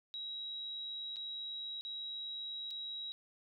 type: tone with dropouts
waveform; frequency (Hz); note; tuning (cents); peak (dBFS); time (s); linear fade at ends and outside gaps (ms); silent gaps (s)
sine; 3852; B7; -44; -40; 0.14-3.12; 0; 1.16-1.167 / 1.81-1.85 / 2.706-2.71
effects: none